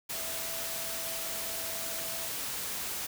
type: tone in noise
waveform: sine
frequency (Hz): 659.3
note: E5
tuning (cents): 0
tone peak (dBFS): -45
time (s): 0.13-2.28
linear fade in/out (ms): 10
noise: white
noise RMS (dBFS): -36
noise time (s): 0.09-3.07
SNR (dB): -12
effects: none